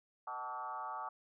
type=tone with frequency modulation; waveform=sine; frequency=1013 Hz; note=B5; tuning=44 cents sharp; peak=-39 dBFS; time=0.27-1.09 s; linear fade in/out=5 ms; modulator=131 Hz; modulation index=2.2; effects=none